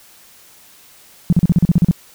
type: tone bursts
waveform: sine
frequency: 172.6 Hz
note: F3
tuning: 20 cents flat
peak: -7 dBFS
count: 10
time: 1.3-1.911 s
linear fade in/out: 0 ms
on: 26 ms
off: 39 ms
effects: white hiss -46 dBFS RMS until 2.14 s